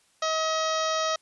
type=harmonic tone with a mistuned harmonic; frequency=636 Hz; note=D#5; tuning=38 cents sharp; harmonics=1 / 2 / 3 / 4 / 5 / 6 / 7 / 8 / 9 / 10; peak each=-28 / -28 / -36 / -41 / -37 / -36 / -41 / -38 / -36 / -43 dBFS; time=0.22-1.16 s; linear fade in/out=5 ms; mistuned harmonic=10; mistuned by=+44 cents; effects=white hiss -64 dBFS RMS until 1.21 s + resampled to 24000 Hz